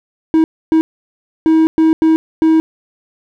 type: tone bursts at uneven times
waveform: triangle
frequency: 320 Hz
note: D#4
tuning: 49 cents sharp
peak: -5 dBFS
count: 6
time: 0.34-0.44 / 0.72-0.81 / 1.46-1.67 / 1.78-1.93 / 2.02-2.16 / 2.42-2.6 s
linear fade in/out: 0 ms
effects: none